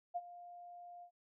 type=tone with ADSR envelope; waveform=sine; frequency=703 Hz; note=F5; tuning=11 cents sharp; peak=-34 dBFS; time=0.14-1.11 s; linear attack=22 ms; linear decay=41 ms; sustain=-16 dB; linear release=85 ms; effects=none